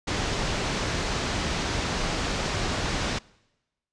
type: low-pass noise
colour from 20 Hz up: pink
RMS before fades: -28 dBFS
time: 0.07-3.19 s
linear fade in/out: 10 ms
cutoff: 6600 Hz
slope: 24 dB/octave
effects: noise-tail reverb RT60 1.0 s tail -24 dB re dry + resampled to 22050 Hz